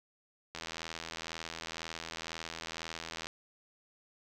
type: click train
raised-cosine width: 0.2 ms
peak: -22 dBFS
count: 224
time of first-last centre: 0.55-3.27 s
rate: 82 Hz
effects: none